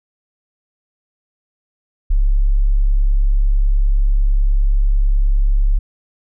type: tone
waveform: sine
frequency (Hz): 34.65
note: C#1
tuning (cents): 0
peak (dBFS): -10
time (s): 2.1-5.79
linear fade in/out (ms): 10
effects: none